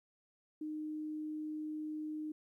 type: tone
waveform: sine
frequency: 307.1 Hz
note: D#4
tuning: 23 cents flat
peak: -38 dBFS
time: 0.61-2.32 s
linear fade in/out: 5 ms
effects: 13-bit